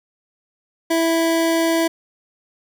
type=tone; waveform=25% pulse; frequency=329.6 Hz; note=E4; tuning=in tune; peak=-12 dBFS; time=0.9-1.88 s; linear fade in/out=10 ms; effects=none